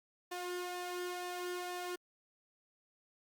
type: tone with flanger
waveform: sawtooth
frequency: 357.5 Hz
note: F4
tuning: 41 cents sharp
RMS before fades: -41 dBFS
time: 0.31-1.96 s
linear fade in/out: 10 ms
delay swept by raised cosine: 1.1 to 2.2 ms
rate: 2.1 Hz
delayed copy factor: +0.5
effects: Opus 48 kbps